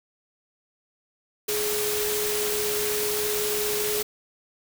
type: tone in noise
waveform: sine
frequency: 420 Hz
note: G#4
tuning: 19 cents sharp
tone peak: -27 dBFS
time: 1.48-4.03 s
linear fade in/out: 10 ms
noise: white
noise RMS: -28 dBFS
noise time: 1.48-4.03 s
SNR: -2 dB
effects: none